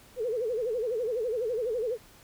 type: tone with vibrato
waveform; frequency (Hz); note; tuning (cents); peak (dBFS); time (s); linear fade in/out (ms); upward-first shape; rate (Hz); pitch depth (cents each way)
sine; 466.2; A#4; 0; -27; 0.16-1.98; 50; sine; 12; 160
effects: pink hiss -55 dBFS RMS until 2.23 s

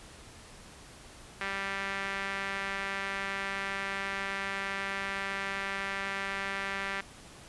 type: tone with band-pass filter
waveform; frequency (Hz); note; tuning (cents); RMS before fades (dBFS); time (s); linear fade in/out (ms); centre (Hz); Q
sawtooth; 196; G3; 0; -35; 1.41-7.01; 2; 1900; 2
effects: pink hiss -51 dBFS RMS until 7.48 s + resampled to 24000 Hz

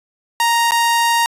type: tone with dropouts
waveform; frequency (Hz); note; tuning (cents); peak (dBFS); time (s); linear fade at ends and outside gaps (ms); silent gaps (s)
sawtooth; 933; A#5; +1; -9; 0.4-1.26; 1; 0.709-0.719
effects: resampled to 32000 Hz

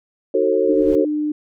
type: chord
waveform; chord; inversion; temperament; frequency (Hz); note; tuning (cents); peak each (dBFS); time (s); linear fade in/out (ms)
sine; D# diminished seventh; none; just; 311.1 / 373.4 / 448 / 537.6; D#4 / F#4 / A4 / C5; 0 / +16 / +31 / +47; -24 / -19 / -18 / -20; 0.34-1.05; 5
type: noise with exponential growth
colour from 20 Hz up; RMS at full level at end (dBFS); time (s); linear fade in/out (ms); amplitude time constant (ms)
brown; -29; 0.49-0.95; 0; 99
type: tone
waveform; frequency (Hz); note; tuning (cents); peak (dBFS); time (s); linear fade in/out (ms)
sine; 300.7; D4; +41; -18; 0.69-1.32; 5
effects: none

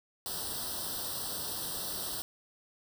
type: noise with comb filter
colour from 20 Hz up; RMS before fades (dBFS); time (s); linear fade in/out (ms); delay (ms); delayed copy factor
white; -37; 0.26-2.22; 0; 0.22; +1
effects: none

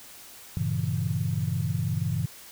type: chord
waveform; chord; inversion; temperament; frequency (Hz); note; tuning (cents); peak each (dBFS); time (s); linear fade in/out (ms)
sine; G diminished seventh; none; equal; 98 / 116.54 / 138.59 / 164.81; G2 / Bb2 / Db3 / Fb3; 0 / 0 / 0 / 0; -30; 0.57-2.26; 0
effects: tanh soft clip ceiling -14 dBFS + white hiss -47 dBFS RMS until 2.51 s

